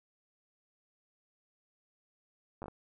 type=slowing click train; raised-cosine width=1 ms; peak=-29 dBFS; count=5; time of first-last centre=2.62-2.682 s; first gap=9 ms; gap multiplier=1.38; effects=none